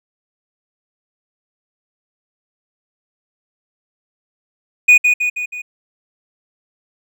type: tone with echo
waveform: triangle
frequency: 2469 Hz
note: D#7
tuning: 14 cents flat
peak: -3 dBFS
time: 4.88-4.98 s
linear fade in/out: 10 ms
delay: 160 ms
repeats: 4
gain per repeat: -5 dB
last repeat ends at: 5.62 s
effects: none